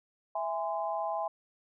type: chord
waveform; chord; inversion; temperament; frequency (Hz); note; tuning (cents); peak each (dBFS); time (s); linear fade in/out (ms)
sine; E augmented; none; just; 659.3 / 824.1 / 1030.1; E5 / G#5 / B#5; 0 / -14 / -27; -34 / -34 / -37; 0.35-1.28; 5
effects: none